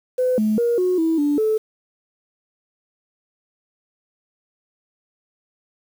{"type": "tone with pitch steps", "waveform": "sine", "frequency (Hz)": [506, 214.9, 473.3, 364.6, 324.8, 291.2, 434.9], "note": ["B4", "A3", "A#4", "F#4", "E4", "D4", "A4"], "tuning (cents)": [42, -41, 26, -25, -26, -15, -20], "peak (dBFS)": -15, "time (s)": [0.18, 1.58], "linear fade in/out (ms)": 10, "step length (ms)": 200, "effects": ["tanh soft clip ceiling -11 dBFS", "7-bit"]}